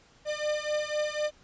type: beating tone pair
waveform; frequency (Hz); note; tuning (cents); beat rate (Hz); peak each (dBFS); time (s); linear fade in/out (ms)
45% pulse; 600 / 604; D5 / D5; +37 / +48; 4; -31; 0.25-1.31; 50
effects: pink hiss -59 dBFS RMS until 1.43 s + resampled to 16000 Hz